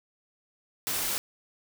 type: noise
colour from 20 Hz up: white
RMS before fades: -30 dBFS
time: 0.87-1.18 s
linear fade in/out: 0 ms
effects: none